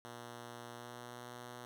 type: tone with pitch glide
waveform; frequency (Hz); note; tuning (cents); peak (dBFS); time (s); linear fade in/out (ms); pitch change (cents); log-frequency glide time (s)
5% pulse; 120 to 121.89; B2 to B2; -49 to -22; -36; 0.05-1.65; 0; +27; 0.77-1.24
effects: none